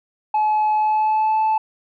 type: tone with pitch glide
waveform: sine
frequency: 855 to 873 Hz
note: A5 to A5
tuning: -50 to -14 cents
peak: -13 dBFS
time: 0.34-1.58 s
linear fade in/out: 5 ms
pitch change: +36 cents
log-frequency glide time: 0.75-1.41 s
effects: tanh soft clip ceiling -14 dBFS